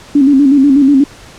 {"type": "tone with vibrato", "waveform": "sine", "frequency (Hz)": 277.4, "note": "C#4", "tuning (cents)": 1, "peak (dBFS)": -4, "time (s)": [0.15, 1.04], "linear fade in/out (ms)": 5, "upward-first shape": "square", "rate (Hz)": 8.2, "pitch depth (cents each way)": 69, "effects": ["pink hiss -36 dBFS RMS until 1.38 s", "low-pass 8000 Hz 12 dB/octave"]}